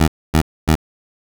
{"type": "tone bursts", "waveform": "15% pulse", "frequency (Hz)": 78.9, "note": "D#2", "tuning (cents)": 25, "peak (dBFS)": -4, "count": 3, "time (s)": [0, 0.754], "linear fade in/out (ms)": 5, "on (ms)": 78, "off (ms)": 260, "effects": []}